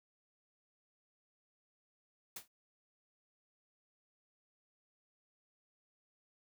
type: noise with exponential decay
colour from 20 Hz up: white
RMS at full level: -40 dBFS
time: 2.36-2.48 s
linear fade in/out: 5 ms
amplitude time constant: 25 ms
effects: none